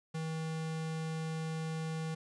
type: tone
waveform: square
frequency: 160 Hz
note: D#3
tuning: 49 cents sharp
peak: -36 dBFS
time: 0.14-2.15 s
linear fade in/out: 10 ms
effects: resampled to 22050 Hz + 11-bit